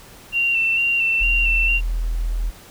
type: tone with vibrato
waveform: sine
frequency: 2725 Hz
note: F7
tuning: 43 cents flat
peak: -16 dBFS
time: 0.32-1.81 s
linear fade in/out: 50 ms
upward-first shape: square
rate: 2.2 Hz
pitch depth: 25 cents each way
type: tone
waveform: sine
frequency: 41.2 Hz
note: E1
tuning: in tune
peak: -19 dBFS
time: 1.2-2.51 s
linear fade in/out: 20 ms
effects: pink hiss -44 dBFS RMS until 2.7 s